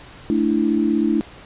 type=chord; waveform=sine; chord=A suspended fourth; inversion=none; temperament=equal; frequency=220 / 293.7 / 329.6 Hz; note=A3 / D4 / E4; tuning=0 / 0 / 0 cents; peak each=-20 dBFS; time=0.3-1.21 s; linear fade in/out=0 ms; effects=pink hiss -42 dBFS RMS until 1.45 s + resampled to 8000 Hz